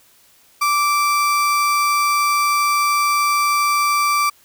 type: tone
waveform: 35% pulse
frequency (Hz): 1169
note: D6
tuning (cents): -8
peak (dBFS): -13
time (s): 0.61-4.3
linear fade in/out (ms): 10
effects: white hiss -53 dBFS RMS until 4.44 s